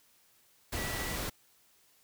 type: tone in noise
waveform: sine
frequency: 1953 Hz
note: B6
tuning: 20 cents flat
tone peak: -41 dBFS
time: 0.76-1.16 s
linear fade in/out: 10 ms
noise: pink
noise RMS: -36 dBFS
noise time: 0.72-1.3 s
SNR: -8 dB
effects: white hiss -66 dBFS RMS until 2.03 s